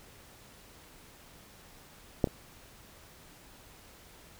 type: clicks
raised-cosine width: 2 ms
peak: -10 / -25 dBFS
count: 2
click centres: 2.242 / 2.273 s
effects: pink hiss -55 dBFS RMS until 4.39 s